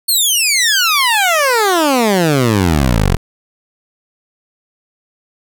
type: exponential sweep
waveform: 15% pulse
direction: down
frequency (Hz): 4435 to 40.6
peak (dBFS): -4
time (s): 0.08-3.17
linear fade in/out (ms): 10
effects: none